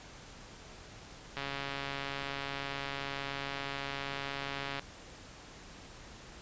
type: click train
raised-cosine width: 0.3 ms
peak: -21 dBFS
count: 477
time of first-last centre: 1.37-4.794 s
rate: 139 Hz
effects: pink hiss -51 dBFS RMS until 6.41 s + resampled to 16000 Hz